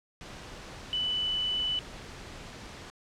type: tone in noise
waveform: sine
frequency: 2986 Hz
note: F#7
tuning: 15 cents sharp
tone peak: -27 dBFS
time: 0.93-1.79 s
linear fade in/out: 0 ms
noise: pink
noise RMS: -44 dBFS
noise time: 0.21-2.9 s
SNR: +14 dB
effects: low-pass 6000 Hz 12 dB/octave